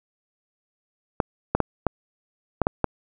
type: clicks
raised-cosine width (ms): 1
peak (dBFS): -5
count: 7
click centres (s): 1.202 / 1.55 / 1.603 / 1.867 / 2.617 / 2.669 / 2.843
effects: none